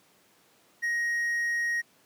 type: tone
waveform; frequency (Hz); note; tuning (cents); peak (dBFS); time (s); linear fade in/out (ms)
triangle; 1880; A#6; +14; -24; 0.82-1.82; 20
effects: pink hiss -62 dBFS RMS until 2.05 s + high-pass 200 Hz 12 dB/octave